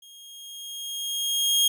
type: tone with level ramp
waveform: sawtooth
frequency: 3251 Hz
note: G#7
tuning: 38 cents flat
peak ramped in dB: -44 to -14 dBFS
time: 0.02-1.68 s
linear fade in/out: 5 ms
effects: none